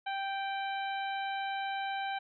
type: harmonic tone with a mistuned harmonic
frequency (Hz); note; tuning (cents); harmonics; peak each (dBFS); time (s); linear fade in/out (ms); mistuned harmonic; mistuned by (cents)
784; G5; 0; 1 / 2 / 3 / 4 / 5; -34 / -40 / -44 / -46 / -48; 0.06-2.19; 10; 4; -31
effects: none